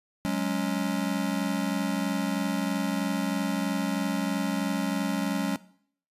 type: chord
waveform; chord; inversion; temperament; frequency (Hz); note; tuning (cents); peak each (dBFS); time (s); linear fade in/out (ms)
square; F# suspended second; none; just; 185 / 208.1 / 277.5; F#3 / G#3 / C#4; 0 / +4 / +2; -31; 0.25-5.56; 0
effects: noise-tail reverb RT60 0.6 s tail -19 dB re dry + resampled to 32000 Hz

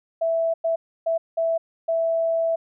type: tone bursts at uneven times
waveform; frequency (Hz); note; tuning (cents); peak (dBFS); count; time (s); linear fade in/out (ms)
sine; 659.3; E5; 0; -19; 5; 0.21-0.54 / 0.64-0.76 / 1.06-1.18 / 1.37-1.58 / 1.88-2.56; 10
effects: none

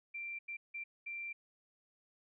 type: tone bursts at uneven times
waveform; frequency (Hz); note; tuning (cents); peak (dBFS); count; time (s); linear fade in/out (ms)
sine; 2359; D7; +7; -40; 4; 0.14-0.39 / 0.48-0.57 / 0.74-0.84 / 1.06-1.33; 10
effects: none

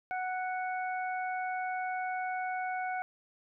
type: harmonic tone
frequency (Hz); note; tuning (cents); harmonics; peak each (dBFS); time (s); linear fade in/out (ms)
740; F#5; 0; 1 / 2 / 3; -33 / -39 / -43; 0.11-3.02; 0
effects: none

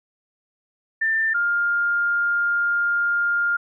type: tone pair in turn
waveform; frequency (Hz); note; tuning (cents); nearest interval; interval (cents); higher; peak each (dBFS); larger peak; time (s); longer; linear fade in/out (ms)
sine; 1787 / 1406.1; A6 / F6; +26 / +11; major third; 415; first; -18; neither; 1.01-1.34 / 1.34-3.57; second; 10
effects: none

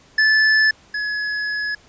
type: tone pair in turn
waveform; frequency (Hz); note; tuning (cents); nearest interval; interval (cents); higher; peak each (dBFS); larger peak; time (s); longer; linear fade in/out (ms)
square; 1742 / 1693.4; A6 / G#6; -18 / +33; unison; 49; first; -13 / -22; first; 0.18-0.71 / 0.94-1.75; second; 5
effects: pink hiss -51 dBFS RMS until 1.88 s + resampled to 16000 Hz

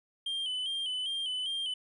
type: tone with vibrato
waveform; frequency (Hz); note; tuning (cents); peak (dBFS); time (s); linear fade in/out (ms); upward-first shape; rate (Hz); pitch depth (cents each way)
triangle; 3099; G7; -21; -30; 0.26-1.74; 5; square; 2.5; 51
effects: resampled to 24000 Hz

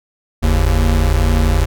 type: tone pair together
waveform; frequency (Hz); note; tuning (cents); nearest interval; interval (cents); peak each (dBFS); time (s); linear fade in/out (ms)
square; 46.25 / 77.78; F#1 / D#2; 0 / 0; major sixth; 900; -14 / -15; 0.42-1.66; 20
effects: none

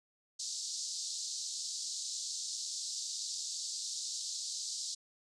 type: band-pass noise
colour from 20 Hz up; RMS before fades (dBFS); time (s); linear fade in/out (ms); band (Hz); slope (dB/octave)
pink; -40; 0.39-4.95; 10; 4100 to 8000; 48
effects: none

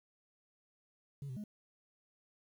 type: tone with pitch steps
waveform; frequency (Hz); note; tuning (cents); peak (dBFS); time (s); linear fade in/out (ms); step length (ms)
sine; 140.2 / 128.3 / 209.5; C#3 / C3 / G#3; +20 / -34 / +15; -38; 1.22-1.439; 2; 73
effects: tanh soft clip ceiling -39 dBFS + 11-bit

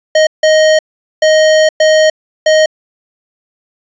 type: tone bursts at uneven times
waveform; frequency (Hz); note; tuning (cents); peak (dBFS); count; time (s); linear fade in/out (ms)
square; 624; D#5; +5; -6; 5; 0.15-0.27 / 0.43-0.79 / 1.22-1.69 / 1.8-2.1 / 2.46-2.66; 5
effects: resampled to 16000 Hz + 8-bit

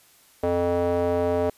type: tone with band-pass filter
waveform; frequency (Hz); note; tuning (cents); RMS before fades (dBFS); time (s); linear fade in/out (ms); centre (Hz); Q
square; 87.31; F2; 0; -23; 0.43-1.5; 5; 540; 3
effects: white hiss -56 dBFS RMS until 1.57 s + resampled to 32000 Hz

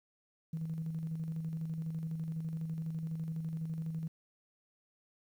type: tone with tremolo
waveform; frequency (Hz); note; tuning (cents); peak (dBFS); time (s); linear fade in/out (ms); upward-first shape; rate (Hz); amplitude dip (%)
sine; 161.2; E3; -38; -33; 0.53-4.08; 5; square; 12; 40
effects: tanh soft clip ceiling -29 dBFS + 11-bit

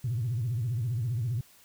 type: tone with vibrato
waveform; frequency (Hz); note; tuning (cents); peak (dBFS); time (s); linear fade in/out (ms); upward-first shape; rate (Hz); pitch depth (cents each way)
sine; 117.5; A#2; +14; -26; 0.04-1.41; 5; sine; 15; 190
effects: tanh soft clip ceiling -23 dBFS + white hiss -58 dBFS RMS until 1.64 s

